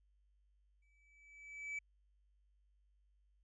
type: tone with exponential growth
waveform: triangle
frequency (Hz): 2300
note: D7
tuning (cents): -37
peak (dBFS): -37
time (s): 0.82-1.79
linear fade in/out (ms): 5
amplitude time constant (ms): 210
effects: added 50 Hz sine -70 dBFS peak until 3.43 s + resampled to 22050 Hz